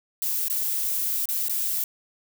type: noise with dropouts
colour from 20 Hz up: violet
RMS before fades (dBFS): -26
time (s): 0.22-1.84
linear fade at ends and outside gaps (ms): 1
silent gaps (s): 0.483-0.499 / 1.256-1.288 / 1.484-1.495
effects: none